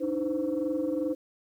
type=tone cluster; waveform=sine; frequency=295.6 / 318.1 / 514 Hz; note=D4 / D#4 / C5; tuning=+11 / +38 / -31 cents; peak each=-30 dBFS; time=0-1.15 s; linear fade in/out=20 ms; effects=tanh soft clip ceiling -20 dBFS + 10-bit